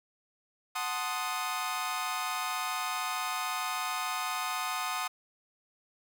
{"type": "chord", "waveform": "sawtooth", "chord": "F# diminished seventh", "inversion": "none", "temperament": "equal", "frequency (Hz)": [740, 880, 1046.5, 1244.5], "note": ["F#5", "A5", "C6", "Eb6"], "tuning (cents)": [0, 0, 0, 0], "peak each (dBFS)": [-34, -36, -34, -31], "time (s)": [0.75, 5.08], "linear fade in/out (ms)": 10, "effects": []}